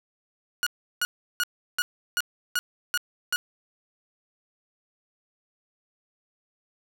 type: tone bursts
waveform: sawtooth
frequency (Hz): 1449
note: F#6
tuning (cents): -37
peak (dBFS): -19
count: 8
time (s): 0.63-3.36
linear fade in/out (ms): 0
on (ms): 35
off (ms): 350
effects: 9-bit